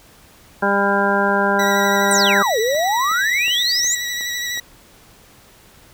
harmonic tone, 199.8 Hz, G3, 33 cents sharp, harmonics 1 / 2 / 3 / 4 / 5 / 7 / 8, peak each -22 / -22 / -22 / -22 / -22 / -22 / -22 dBFS, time 0.62-2.43 s, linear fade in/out 10 ms
click train, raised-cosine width 1 ms, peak -25 dBFS, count 10, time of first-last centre 1.29-4.575 s, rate 2.74 Hz
20% pulse tone with vibrato, 1941 Hz, B6, 31 cents flat, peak -17 dBFS, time 1.59-4.6 s, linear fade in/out 5 ms, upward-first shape sine, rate 12 Hz, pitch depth 26 cents each way
sine exponential two-way sweep, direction down then up, 9000 to 420 to 7530 Hz, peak -16 dBFS, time 2.11-3.95 s, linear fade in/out 2 ms, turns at 2.59 s
effects pink hiss -48 dBFS RMS until 5.93 s

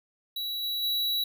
square tone with level steps, 3913 Hz, B7, 17 cents flat, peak -31 / -29 / -26 dBFS, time 0.36-1.24 s, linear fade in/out 5 ms, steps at 0.62 / 0.82 s, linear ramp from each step 20 ms, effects none

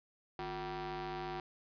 sawtooth ring-modulated tone, 202 Hz, G#3, 48 cents flat, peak -32 dBFS, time 0.39-1.4 s, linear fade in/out 0 ms, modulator 559 Hz, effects resampled to 11025 Hz + 11-bit

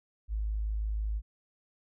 sine tone, 53 Hz, G#1, 36 cents sharp, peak -29 dBFS, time 0.28-1.22 s, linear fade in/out 50 ms, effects none

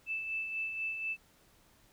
sine tone with tremolo, 2637 Hz, E7, in tune, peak -32 dBFS, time 0.06-1.17 s, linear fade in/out 50 ms, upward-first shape sine, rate 4.1 Hz, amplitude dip 45%, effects pink hiss -65 dBFS RMS until 1.92 s

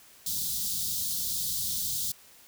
white band-stop noise, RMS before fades -31 dBFS, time 0.26-2.12 s, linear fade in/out 5 ms, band 220 to 3500 Hz, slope 48 dB/octave, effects white hiss -55 dBFS RMS until 2.47 s

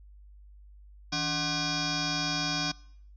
sine tone with frequency modulation, 2412 Hz, D7, 46 cents sharp, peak -27 dBFS, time 1.12-2.72 s, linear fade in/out 10 ms, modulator 450 Hz, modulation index 7.2, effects noise-tail reverb RT60 0.7 s tail -24 dB re dry + added 50 Hz sine -49 dBFS peak until 3.16 s

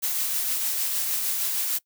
blue noise with tremolo, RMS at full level -25 dBFS, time 0.02-1.79 s, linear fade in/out 20 ms, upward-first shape triangle, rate 6.5 Hz, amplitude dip 30%, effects noise-tail reverb RT60 0.1 s tail -22 dB re dry

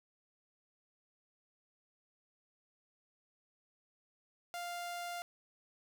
sawtooth tone, 698.5 Hz, F5, in tune, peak -36 dBFS, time 4.54-5.22 s, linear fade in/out 0 ms, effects none

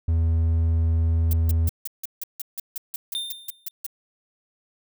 triangle tone, 81.9 Hz, E2, 11 cents flat, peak -16 dBFS, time 0.08-1.69 s, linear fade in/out 5 ms
violet noise bursts, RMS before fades -30 dBFS, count 15, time 1.31-3.865 s, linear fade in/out 2 ms, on 21 ms, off 160 ms
square tone with exponential decay, 3615 Hz, A7, 46 cents sharp, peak -24 dBFS, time 3.15-3.71 s, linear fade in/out 0 ms, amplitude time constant 120 ms
effects none

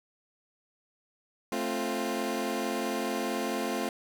20% pulse chord, F major, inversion first, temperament equal with one note detuned, 220 / 264.5 / 349.2 Hz, A3 / C4 / F4, 0 / +19 / 0 cents, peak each -29 dBFS, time 1.52-3.89 s, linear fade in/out 2 ms, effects none

